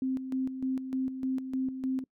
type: tone with tremolo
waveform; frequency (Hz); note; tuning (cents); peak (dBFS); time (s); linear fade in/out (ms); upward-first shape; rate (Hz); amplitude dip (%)
sine; 261.6; C4; 0; -27; 0.02-2.04; 2; square; 3.3; 60
effects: noise-tail reverb RT60 0.1 s tail -24 dB re dry